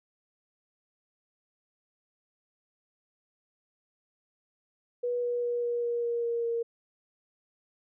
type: tone with pitch steps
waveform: sine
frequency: 486.6 / 483.5 / 480.5 / 477.4 / 474.4 / 471.4 / 468.4 / 465.4 Hz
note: B4 / B4 / B4 / A#4 / A#4 / A#4 / A#4 / A#4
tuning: -26 / -37 / -48 / +41 / +30 / +19 / +8 / -3 cents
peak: -27 dBFS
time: 5.03-6.63 s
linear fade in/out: 10 ms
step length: 200 ms
effects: none